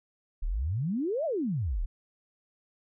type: exponential two-way sweep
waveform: sine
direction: up then down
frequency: 31.56 to 685 to 31.56 Hz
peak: -27 dBFS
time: 0.42-1.86 s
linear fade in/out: 10 ms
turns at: 1.25 s
effects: none